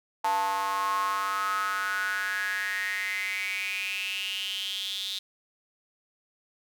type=tone with high-pass filter sweep; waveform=square; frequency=98 Hz; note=G2; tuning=in tune; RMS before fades=-30 dBFS; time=0.24-5.19 s; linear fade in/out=5 ms; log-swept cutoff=870 to 3700 Hz; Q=8.1; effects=none